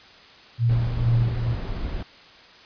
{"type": "tone with tremolo", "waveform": "sine", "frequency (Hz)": 117.5, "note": "A#2", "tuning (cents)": 14, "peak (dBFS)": -16, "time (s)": [0.58, 1.56], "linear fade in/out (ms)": 50, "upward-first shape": "sine", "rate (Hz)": 2.2, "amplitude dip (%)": 70}
{"type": "noise", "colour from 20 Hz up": "brown", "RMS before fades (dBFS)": -29, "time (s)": [0.69, 2.03], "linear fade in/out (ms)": 5}
{"effects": ["white hiss -48 dBFS RMS until 2.65 s", "resampled to 11025 Hz"]}